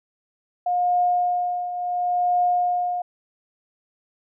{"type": "tone with tremolo", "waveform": "sine", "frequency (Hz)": 714, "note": "F5", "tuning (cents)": 38, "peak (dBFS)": -16, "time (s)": [0.66, 3.02], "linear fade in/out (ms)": 5, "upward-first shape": "triangle", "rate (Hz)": 0.71, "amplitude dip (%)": 70, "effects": []}